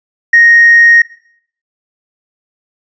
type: tone with hard clipping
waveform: sine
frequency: 1866 Hz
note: A#6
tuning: 1 cent sharp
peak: -3 dBFS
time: 0.33-1.02 s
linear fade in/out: 5 ms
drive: 1 dB
effects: noise-tail reverb RT60 0.6 s tail -18 dB re dry + resampled to 16000 Hz